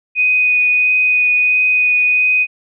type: tone with vibrato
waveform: sine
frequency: 2489 Hz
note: D#7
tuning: in tune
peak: -10 dBFS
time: 0.15-2.47 s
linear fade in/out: 50 ms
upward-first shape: sine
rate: 1.5 Hz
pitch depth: 9 cents each way
effects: none